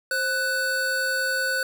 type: tone pair together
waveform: square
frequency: 527.1 / 1491 Hz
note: C5 / F#6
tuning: +13 / +13 cents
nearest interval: octave + tritone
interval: 1800 cents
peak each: -31 / -24 dBFS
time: 0.11-1.63 s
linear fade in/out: 2 ms
effects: none